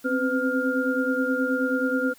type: tone cluster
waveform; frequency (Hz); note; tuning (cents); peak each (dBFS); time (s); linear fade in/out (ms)
sine; 258.5 / 267.9 / 504 / 1409; C4 / C4 / B4 / F6; -21 / +41 / +35 / +15; -27; 0.04-2.14; 20
effects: white hiss -54 dBFS RMS until 2.18 s